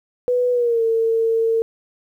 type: tone with pitch glide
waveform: sine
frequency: 493.9 to 452.9 Hz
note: B4 to A#4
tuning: 0 to -50 cents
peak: -15 dBFS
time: 0.28-1.62 s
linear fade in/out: 0 ms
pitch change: -150 cents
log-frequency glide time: 0.52-0.83 s
effects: 9-bit